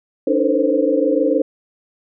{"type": "tone cluster", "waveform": "sine", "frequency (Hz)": [285.5, 312, 451.6, 511, 532], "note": ["D4", "D#4", "A4", "C5", "C5"], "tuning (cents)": [-49, 5, 45, -41, 29], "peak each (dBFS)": -20, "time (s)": [0.27, 1.42], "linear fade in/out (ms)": 5, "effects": []}